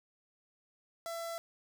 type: tone with notch filter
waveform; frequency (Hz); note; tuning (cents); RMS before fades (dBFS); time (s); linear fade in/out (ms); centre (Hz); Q
sawtooth; 670; E5; +28; -40; 1.06-1.38; 0; 2600; 1.7
effects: none